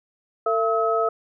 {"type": "tone cluster", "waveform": "sine", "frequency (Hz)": [450.4, 674, 1285], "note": ["A4", "E5", "E6"], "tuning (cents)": [40, 38, -45], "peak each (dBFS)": -23, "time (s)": [0.46, 1.09], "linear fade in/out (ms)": 5, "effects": []}